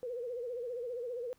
sine tone with vibrato, 485.2 Hz, B4, 31 cents flat, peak -36 dBFS, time 0.03-1.33 s, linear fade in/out 0 ms, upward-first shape sine, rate 15 Hz, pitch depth 93 cents each way, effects pink hiss -70 dBFS RMS until 1.38 s

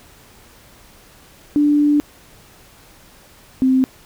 sine tone pair in turn, 293.7 / 260.6 Hz, D4 / C4, 0 / -7 cents, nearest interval major second, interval 207 cents, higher first, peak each -11 dBFS, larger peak neither, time 1.56-2 / 3.62-3.84 s, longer first, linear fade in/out 0 ms, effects pink hiss -47 dBFS RMS until 4.05 s

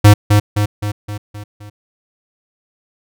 square tone with echo, 103.83 Hz, G#2, in tune, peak -3 dBFS, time 0.04-0.14 s, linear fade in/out 10 ms, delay 260 ms, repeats 6, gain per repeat -5 dB, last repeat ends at 1.7 s, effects none

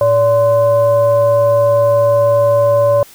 sine tone with frequency modulation, 574 Hz, D5, 40 cents flat, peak -8 dBFS, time 0.01-3.03 s, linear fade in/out 2 ms, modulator 462 Hz, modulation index 0.51, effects white hiss -41 dBFS RMS until 3.14 s

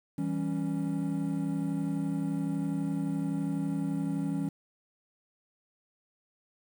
triangle chord, C# diminished, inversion first, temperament equal with one note detuned, 164.15 / 196 / 277.2 Hz, E3 / G3 / C#4, -7 / 0 / 0 cents, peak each -31 / -33 / -30 dBFS, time 0.18-4.49 s, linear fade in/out 5 ms, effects 9-bit

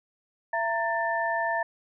sine tone cluster, 673 / 924 / 1776 Hz, E5 / A#5 / A6, +36 / -16 / +16 cents, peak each -29 dBFS, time 0.53-1.63 s, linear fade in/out 5 ms, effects none

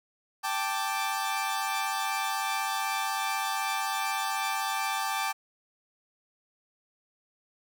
sawtooth chord, G suspended second, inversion none, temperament equal, 784 / 880 / 1174.7 Hz, G5 / A5 / D6, 0 / 0 / 0 cents, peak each -29 dBFS, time 0.43-5.33 s, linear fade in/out 20 ms, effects none

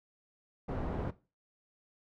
pink low-pass noise, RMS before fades -36 dBFS, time 0.68-1.11 s, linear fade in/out 10 ms, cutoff 840 Hz, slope 12 dB/octave, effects noise-tail reverb RT60 0.3 s tail -17 dB re dry

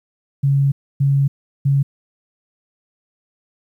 sine tone bursts at uneven times, 138.9 Hz, C#3, 4 cents sharp, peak -12 dBFS, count 3, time 0.43-0.72 / 1-1.28 / 1.65-1.83 s, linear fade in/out 10 ms, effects 9-bit

